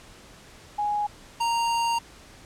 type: tone pair in turn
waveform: sine / square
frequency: 830.6 / 929.8 Hz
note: G#5 / A#5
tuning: 0 / -5 cents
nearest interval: major second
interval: 195 cents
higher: second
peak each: -23 dBFS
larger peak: neither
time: 0.78-1.07 / 1.4-1.99 s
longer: second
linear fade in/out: 10 ms
effects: pink hiss -49 dBFS RMS until 2.45 s + low-pass 9000 Hz 12 dB/octave